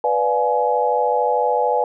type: chord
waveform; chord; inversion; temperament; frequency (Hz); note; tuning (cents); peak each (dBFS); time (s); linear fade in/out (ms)
sine; B diminished seventh; none; equal with one note detuned; 493.9 / 587.3 / 698.5 / 842.7; B4 / D5 / F5 / Ab5; 0 / 0 / 0 / +25; -20 / -23 / -24 / -19; 0.04-1.84; 2
effects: none